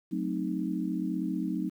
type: chord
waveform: sine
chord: F# diminished seventh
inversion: none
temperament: equal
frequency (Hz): 185 / 220 / 261.6 / 311.1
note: F#3 / A3 / C4 / Eb4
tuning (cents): 0 / 0 / 0 / 0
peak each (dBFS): -33 / -36 / -35 / -33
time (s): 0.11-1.7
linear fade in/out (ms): 20
effects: 10-bit